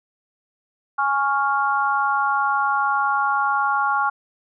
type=chord; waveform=sine; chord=Db major; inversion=second; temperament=equal; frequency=830.6 / 1108.7 / 1396.9 Hz; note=Ab5 / Db6 / F6; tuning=0 / 0 / 0 cents; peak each=-22 dBFS; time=0.98-4.1 s; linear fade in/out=10 ms; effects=none